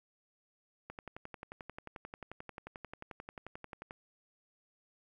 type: click train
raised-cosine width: 0.5 ms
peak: -29 dBFS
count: 35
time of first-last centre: 0.9-3.909 s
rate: 11.3 Hz
effects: 11-bit